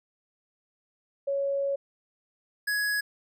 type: tone pair in turn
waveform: sine / square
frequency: 556 / 1674.3 Hz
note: C#5 / G#6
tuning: +5 / +14 cents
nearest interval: octave + perfect fifth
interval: 1909 cents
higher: second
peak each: -25 / -26 dBFS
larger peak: first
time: 1.27-1.76 / 2.67-3.01 s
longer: first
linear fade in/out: 10 ms
effects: none